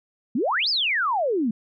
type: exponential two-way sweep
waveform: sine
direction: up then down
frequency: 207.7 to 5360 to 207.7 Hz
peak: -20 dBFS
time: 0.35-1.51 s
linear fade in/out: 5 ms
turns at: 0.69 s
effects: none